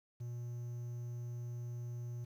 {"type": "tone with quantisation", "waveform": "triangle", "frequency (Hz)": 120, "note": "B2", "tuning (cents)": -49, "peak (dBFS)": -38, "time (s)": [0.2, 2.25], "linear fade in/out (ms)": 10, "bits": 11, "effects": []}